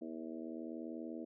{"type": "harmonic tone with a mistuned harmonic", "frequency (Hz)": 80.4, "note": "E2", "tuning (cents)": -43, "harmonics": [3, 4, 5, 6, 7, 8], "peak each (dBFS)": [-46, -45, -53, -53, -55, -54], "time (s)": [0.01, 1.25], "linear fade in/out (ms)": 10, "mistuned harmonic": 8, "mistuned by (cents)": 19, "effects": []}